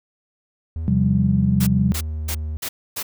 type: tone with pitch glide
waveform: triangle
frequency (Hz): 80.5 to 77.04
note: E2 to D#2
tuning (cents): -41 to -17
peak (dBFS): -22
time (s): 0.76-2.57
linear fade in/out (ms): 0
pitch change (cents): -76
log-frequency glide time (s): 1.34-2.29
type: chord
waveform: sine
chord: C suspended fourth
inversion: none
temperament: equal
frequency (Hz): 130.81 / 174.61 / 196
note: C3 / F3 / G3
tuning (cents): 0 / 0 / 0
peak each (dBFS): -20 / -22 / -18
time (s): 0.88-1.92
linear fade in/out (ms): 0
type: noise bursts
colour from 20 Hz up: white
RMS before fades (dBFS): -27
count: 5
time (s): 1.6-3.03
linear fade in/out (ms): 10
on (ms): 70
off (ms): 270
effects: none